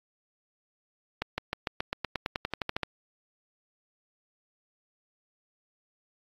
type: accelerating click train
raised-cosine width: 0.3 ms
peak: -13 dBFS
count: 16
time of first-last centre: 1.22-2.833 s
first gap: 160 ms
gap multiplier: 0.94
effects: AAC 32 kbps